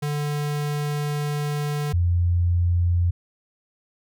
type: tone pair in turn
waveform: square / sine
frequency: 147.2 / 87.22 Hz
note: D3 / F2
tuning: +4 / -2 cents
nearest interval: major sixth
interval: 906 cents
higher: first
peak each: -24 / -17 dBFS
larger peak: second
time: 0.02-1.93 / 1.93-3.11 s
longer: first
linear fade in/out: 10 ms
effects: none